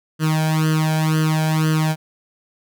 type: tone with flanger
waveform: sawtooth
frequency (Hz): 156.9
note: D#3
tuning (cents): +15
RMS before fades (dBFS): -18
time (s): 0.19-1.96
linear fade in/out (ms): 50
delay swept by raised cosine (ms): 0.65 to 1.28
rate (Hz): 2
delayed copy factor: +0.95
effects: none